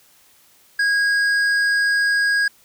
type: tone with hard clipping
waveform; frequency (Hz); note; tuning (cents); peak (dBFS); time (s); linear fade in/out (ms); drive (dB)
triangle; 1641; G#6; -21; -17; 0.79-2.48; 5; 11
effects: white hiss -54 dBFS RMS until 2.64 s